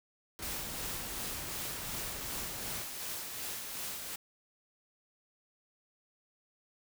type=noise; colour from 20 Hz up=pink; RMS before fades=-45 dBFS; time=0.39-2.82 s; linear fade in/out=0 ms
type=noise with tremolo; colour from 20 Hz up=white; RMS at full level=-39 dBFS; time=0.42-4.16 s; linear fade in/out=5 ms; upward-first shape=sine; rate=2.7 Hz; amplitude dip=35%
effects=none